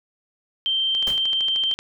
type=tone; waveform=sine; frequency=3136 Hz; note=G7; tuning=in tune; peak=-19 dBFS; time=0.66-1.74 s; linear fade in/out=0 ms
type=click train; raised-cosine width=0.2 ms; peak=-18 dBFS; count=12; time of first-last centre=0.95-1.79 s; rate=13.1 Hz
type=noise with exponential decay; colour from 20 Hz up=pink; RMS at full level=-29 dBFS; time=1.07-1.27 s; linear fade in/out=1 ms; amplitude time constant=42 ms
effects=none